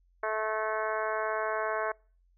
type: harmonic tone with a mistuned harmonic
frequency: 217.5 Hz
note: A3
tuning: 20 cents flat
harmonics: 2 / 3 / 4 / 5 / 6 / 7 / 8 / 9 / 10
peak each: -36 / -33 / -39 / -35 / -41 / -37 / -41 / -48 / -46 dBFS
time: 0.23-1.92 s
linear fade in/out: 5 ms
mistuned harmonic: 9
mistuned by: -30 cents
effects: noise-tail reverb RT60 0.4 s tail -26 dB re dry + added 44 Hz sine -63 dBFS peak until 2.37 s